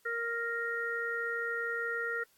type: harmonic tone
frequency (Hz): 466.2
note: A#4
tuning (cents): 0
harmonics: 1 / 3 / 4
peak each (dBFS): -38 / -35 / -36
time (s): 0.05-2.24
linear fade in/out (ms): 10
effects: white hiss -68 dBFS RMS until 2.37 s + AAC 64 kbps